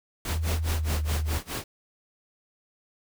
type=noise with tremolo; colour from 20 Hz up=pink; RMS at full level=-31 dBFS; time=0.25-1.64 s; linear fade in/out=2 ms; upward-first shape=sine; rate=4.8 Hz; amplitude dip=95%
type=tone with pitch glide; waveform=sine; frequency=80.2 to 76.8 Hz; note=E2 to D#2; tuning=-47 to -22 cents; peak=-25 dBFS; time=0.29-1.39 s; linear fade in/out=20 ms; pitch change=-75 cents; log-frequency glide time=0.67-0.94 s
effects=none